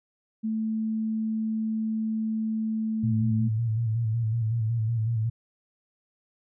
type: tone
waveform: sine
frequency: 220 Hz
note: A3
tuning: in tune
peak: -25 dBFS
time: 0.43-3.49 s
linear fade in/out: 20 ms
type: tone with vibrato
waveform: sine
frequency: 113.2 Hz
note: A2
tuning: 50 cents sharp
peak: -23 dBFS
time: 3.03-5.3 s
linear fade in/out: 10 ms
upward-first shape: square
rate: 5.4 Hz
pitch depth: 54 cents each way
effects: none